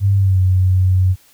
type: tone with pitch glide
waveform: sine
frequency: 98.9 to 92.81 Hz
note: G2 to F#2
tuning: +16 to +6 cents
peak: -10 dBFS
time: 0-1.16 s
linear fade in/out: 50 ms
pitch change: -110 cents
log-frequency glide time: 0.16-0.4 s
effects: white hiss -51 dBFS RMS until 1.33 s

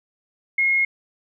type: tone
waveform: sine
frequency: 2155 Hz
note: C#7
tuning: 49 cents flat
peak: -16 dBFS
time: 0.58-0.85 s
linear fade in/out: 5 ms
effects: none

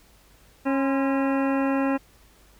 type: harmonic tone with a mistuned harmonic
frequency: 272.5 Hz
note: C#4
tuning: 29 cents flat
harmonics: 1 / 2 / 3 / 4 / 5 / 6 / 7 / 9 / 10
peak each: -22 / -28 / -32 / -34 / -36 / -38 / -39 / -41 / -42 dBFS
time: 0.65-1.98 s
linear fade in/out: 20 ms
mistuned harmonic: 4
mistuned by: -78 cents
effects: added 50 Hz sine -57 dBFS peak until 2.59 s + pink hiss -57 dBFS RMS until 2.59 s

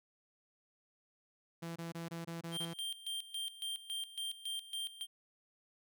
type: tone bursts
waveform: sawtooth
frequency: 167.3 Hz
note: E3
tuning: 26 cents sharp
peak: -37 dBFS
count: 7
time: 1.62-2.738 s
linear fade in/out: 10 ms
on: 140 ms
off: 23 ms
type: tone with tremolo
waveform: square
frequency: 3172 Hz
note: G7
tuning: 20 cents sharp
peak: -38 dBFS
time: 2.51-5.07 s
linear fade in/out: 50 ms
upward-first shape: square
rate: 3.6 Hz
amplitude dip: 80%
effects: none

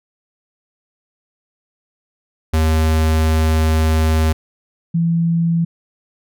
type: tone pair in turn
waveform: square / sine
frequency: 79.2 / 167.42 Hz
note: D#2 / E3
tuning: +31 / +27 cents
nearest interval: octave + minor second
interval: 1296 cents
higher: second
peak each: -13 dBFS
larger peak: neither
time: 2.53-4.33 / 4.94-5.65 s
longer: first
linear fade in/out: 10 ms
effects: none

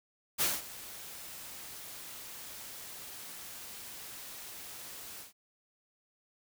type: noise with ADSR envelope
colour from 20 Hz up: white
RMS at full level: -28 dBFS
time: 0.38-5.33 s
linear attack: 33 ms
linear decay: 200 ms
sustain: -18 dB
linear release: 130 ms
effects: none

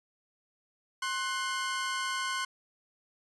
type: tone pair together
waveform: sawtooth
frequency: 1059 / 1490.7 Hz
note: C6 / F#6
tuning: +21 / +12 cents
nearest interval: tritone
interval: 591 cents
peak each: -29 / -31 dBFS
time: 1.02-2.45 s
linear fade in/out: 5 ms
effects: resampled to 22050 Hz

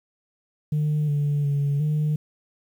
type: tone with pitch steps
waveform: sine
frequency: 150.8 / 145.4 / 142.3 / 151.6 Hz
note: D3 / D3 / C#3 / D#3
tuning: +46 / -17 / +46 / -45 cents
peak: -18 dBFS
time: 0.72-2.16 s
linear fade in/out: 5 ms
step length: 360 ms
effects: tanh soft clip ceiling -18 dBFS + 9-bit

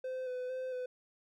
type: tone with vibrato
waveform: triangle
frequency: 509 Hz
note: C5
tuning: 48 cents flat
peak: -34 dBFS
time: 0.04-0.86 s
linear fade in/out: 5 ms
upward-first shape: square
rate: 2.2 Hz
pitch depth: 21 cents each way
effects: none

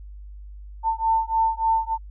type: beating tone pair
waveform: sine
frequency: 895 / 898.4 Hz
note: A5 / A5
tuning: +29 / +36 cents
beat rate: 3.4 Hz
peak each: -22 dBFS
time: 0.83-1.98 s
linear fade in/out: 50 ms
effects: added 50 Hz sine -37 dBFS peak until 2.1 s

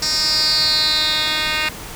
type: tone with band-pass filter sweep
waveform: 10% pulse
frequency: 308.5 Hz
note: D#4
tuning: 15 cents flat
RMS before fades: -18 dBFS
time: 0.02-1.69 s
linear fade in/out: 5 ms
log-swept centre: 5700 to 2900 Hz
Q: 6.1
effects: pink hiss -33 dBFS RMS until 1.95 s

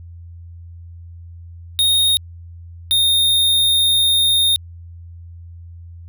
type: tone pair in turn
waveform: square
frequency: 3714 / 3682 Hz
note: A#7 / A#7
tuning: -7 / -22 cents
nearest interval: unison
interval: 15 cents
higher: first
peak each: -13 dBFS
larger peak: neither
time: 1.79-2.17 / 2.91-4.56 s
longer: second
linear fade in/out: 0 ms
effects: added 85 Hz sine -34 dBFS peak until 6.08 s

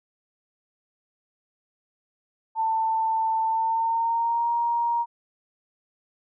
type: tone with pitch glide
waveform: sine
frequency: 891 to 940.2 Hz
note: A5 to A#5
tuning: +22 to +15 cents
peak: -21 dBFS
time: 2.55-5.06 s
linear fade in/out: 50 ms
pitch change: +93 cents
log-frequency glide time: 3.46-4.5 s
effects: none

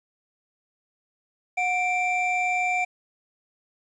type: tone pair together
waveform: triangle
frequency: 728.9 / 2349 Hz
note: F#5 / D7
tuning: -26 / 0 cents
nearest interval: octave + minor sixth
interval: 2026 cents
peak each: -23 dBFS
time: 1.57-2.85 s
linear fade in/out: 10 ms
effects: resampled to 22050 Hz + 9-bit

